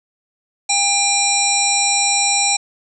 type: harmonic tone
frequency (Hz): 800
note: G5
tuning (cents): +35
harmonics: 1 / 3 / 5 / 7 / 9 / 10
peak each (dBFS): -21 / -21 / -21 / -21 / -21 / -21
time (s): 0.69-2.57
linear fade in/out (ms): 10
effects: none